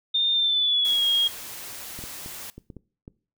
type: tone with pitch glide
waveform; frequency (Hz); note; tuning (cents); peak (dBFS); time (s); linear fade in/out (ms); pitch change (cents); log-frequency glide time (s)
sine; 3625 to 3267; A#7 to G#7; -49 to -29; -19; 0.14-1.28; 10; -180; 0.33-1.07
type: noise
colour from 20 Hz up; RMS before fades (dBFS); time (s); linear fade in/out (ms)
white; -38; 0.85-2.5; 0
type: clicks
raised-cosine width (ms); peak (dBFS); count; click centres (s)
3; -27; 7; 1.99 / 2.039 / 2.261 / 2.58 / 2.702 / 2.767 / 3.079
effects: noise-tail reverb RT60 0.4 s tail -20 dB re dry